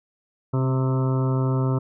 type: harmonic tone with a mistuned harmonic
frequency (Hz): 130.81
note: C3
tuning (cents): 0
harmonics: 1 / 2 / 3 / 4 / 5 / 7 / 8 / 9 / 10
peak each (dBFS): -20 / -28 / -30 / -35 / -37 / -37 / -39 / -41 / -38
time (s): 0.53-1.79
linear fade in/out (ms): 10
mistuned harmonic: 2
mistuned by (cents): +23
effects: none